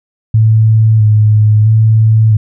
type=tone with vibrato; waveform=sine; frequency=108.6 Hz; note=A2; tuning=22 cents flat; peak=-4 dBFS; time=0.34-2.37 s; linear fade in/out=5 ms; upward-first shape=square; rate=0.76 Hz; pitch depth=27 cents each way; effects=none